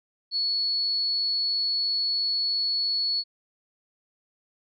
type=tone; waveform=sine; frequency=4397 Hz; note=C#8; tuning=15 cents flat; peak=-23 dBFS; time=0.31-3.24 s; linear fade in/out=50 ms; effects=none